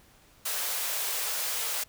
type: high-pass noise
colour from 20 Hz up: white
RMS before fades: -31 dBFS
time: 0.45-1.84 s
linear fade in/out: 10 ms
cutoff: 430 Hz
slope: 48 dB/octave
effects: pink hiss -59 dBFS RMS until 1.88 s